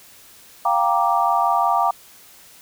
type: chord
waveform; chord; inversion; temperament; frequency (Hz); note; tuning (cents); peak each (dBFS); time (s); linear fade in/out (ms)
sine; G minor seventh; third; equal with one note detuned; 698.5 / 784 / 938.3 / 1174.7; F5 / G5 / Bb5 / D6; 0 / 0 / +11 / 0; -21; 0.65-1.91; 5
effects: white hiss -47 dBFS RMS until 2.61 s